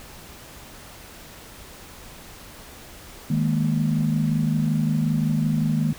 sine chord, D# suspended fourth, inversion none, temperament equal, 155.56 / 207.7 / 233.1 Hz, D#3 / G#3 / A#3, 0 / 0 / 0 cents, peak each -21 / -25 / -24 dBFS, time 3.3-5.93 s, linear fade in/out 5 ms, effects tanh soft clip ceiling -10 dBFS + pink hiss -43 dBFS RMS until 5.98 s

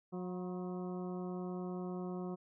harmonic tone with a mistuned harmonic, 181 Hz, F#3, 38 cents flat, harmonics 1 / 2 / 3 / 4 / 5 / 6 / 7, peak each -40 / -43 / -52 / -51 / -58 / -55 / -59 dBFS, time 0.12-2.36 s, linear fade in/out 20 ms, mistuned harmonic 5, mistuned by +89 cents, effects none

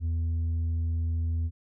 sine tone with tanh clipping, 82.41 Hz, E2, in tune, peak -26 dBFS, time 0-1.51 s, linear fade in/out 50 ms, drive 3 dB, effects none

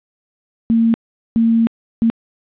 sine tone bursts at uneven times, 228.2 Hz, A#3, 37 cents flat, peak -10 dBFS, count 3, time 0.7-0.94 / 1.36-1.67 / 2.02-2.1 s, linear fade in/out 0 ms, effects resampled to 8000 Hz + 8-bit

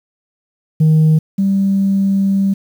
sine tone pair in turn, 156.7 / 195.61 Hz, D#3 / G3, +13 / -3 cents, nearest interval major third, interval 384 cents, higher second, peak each -5 / -10 dBFS, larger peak first, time 0.8-1.19 / 1.38-2.54 s, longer second, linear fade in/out 10 ms, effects tanh soft clip ceiling -6 dBFS + 7-bit

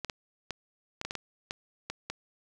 clicks, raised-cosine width 0.2 ms, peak -17 dBFS, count 10, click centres 0.047 / 0.098 / 0.507 / 1.014 / 1.05 / 1.109 / 1.153 / 1.509 / 1.9 / 2.1 s, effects none

